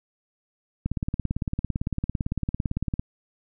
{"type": "click train", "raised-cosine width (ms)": 5, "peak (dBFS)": -13, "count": 39, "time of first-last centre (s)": [0.86, 2.995], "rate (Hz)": 17.8, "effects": []}